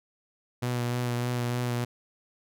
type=tone with vibrato; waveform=sawtooth; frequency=121.9 Hz; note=B2; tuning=22 cents flat; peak=-23 dBFS; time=0.62-1.85 s; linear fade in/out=10 ms; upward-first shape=sine; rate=3.3 Hz; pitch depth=21 cents each way; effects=none